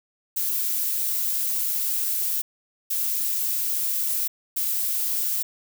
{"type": "noise bursts at uneven times", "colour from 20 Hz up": "violet", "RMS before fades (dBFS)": -25, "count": 3, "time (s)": [[0.36, 2.42], [2.9, 4.28], [4.56, 5.43]], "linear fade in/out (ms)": 10, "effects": []}